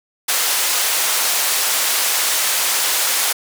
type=band-pass noise; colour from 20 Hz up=white; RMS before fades=-18 dBFS; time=0.28-3.33 s; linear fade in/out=10 ms; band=570 to 13000 Hz; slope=12 dB/octave; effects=none